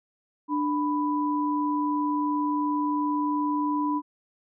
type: tone pair together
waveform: sine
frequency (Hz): 296.2 / 992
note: D4 / B5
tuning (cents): +15 / +7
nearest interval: octave + major sixth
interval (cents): 2092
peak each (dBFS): -25 / -27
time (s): 0.48-4.02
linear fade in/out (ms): 50
effects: none